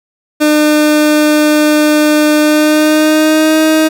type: tone with pitch glide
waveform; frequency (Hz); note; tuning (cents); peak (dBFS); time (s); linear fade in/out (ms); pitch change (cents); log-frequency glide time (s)
30% pulse; 302 to 314.1; D4 to D#4; +48 to +16; -4; 0.4-3.89; 20; +68; 2.39-3.59
effects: none